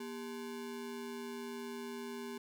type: ring-modulated tone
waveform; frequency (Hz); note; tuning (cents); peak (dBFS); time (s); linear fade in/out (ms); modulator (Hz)
square; 319.6; D#4; +47; -39; 0-2.38; 5; 80.8
effects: none